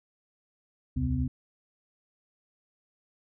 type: tone cluster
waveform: sine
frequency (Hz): 66.3 / 78.2 / 132.1 / 253.7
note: C2 / D#2 / C3 / B3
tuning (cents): +23 / +9 / +17 / +47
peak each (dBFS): -33 / -31 / -30 / -31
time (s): 0.96-1.28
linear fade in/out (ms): 10
effects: none